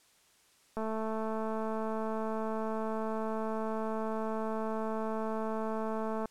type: click train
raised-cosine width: 1 ms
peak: -23 dBFS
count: 1208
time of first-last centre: 0.77-6.256 s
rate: 220 Hz
effects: white hiss -65 dBFS RMS until 6.3 s + low-pass 10000 Hz 12 dB/octave